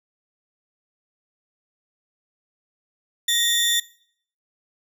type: tone pair together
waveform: sawtooth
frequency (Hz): 1876 / 3541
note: A#6 / A7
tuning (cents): +11 / +10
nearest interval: major seventh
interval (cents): 1099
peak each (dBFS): -22 / -16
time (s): 3.28-3.8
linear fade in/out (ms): 5
effects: noise-tail reverb RT60 0.6 s tail -21 dB re dry